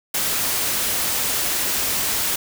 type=noise; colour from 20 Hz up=white; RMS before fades=-22 dBFS; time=0.14-2.36 s; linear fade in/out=5 ms; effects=none